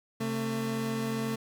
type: tone pair together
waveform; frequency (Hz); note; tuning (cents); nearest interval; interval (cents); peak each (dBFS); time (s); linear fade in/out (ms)
30% pulse; 133.13 / 223.9; C3 / A3; +30 / +30; major sixth; 900; -33 / -28; 0.2-1.36; 10
effects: none